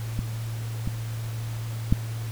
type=clicks; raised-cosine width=5 ms; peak=-14 / -14 / -6 dBFS; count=3; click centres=0.191 / 0.875 / 1.925 s; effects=added 113 Hz sine -29 dBFS peak until 2.31 s + pink hiss -43 dBFS RMS until 2.31 s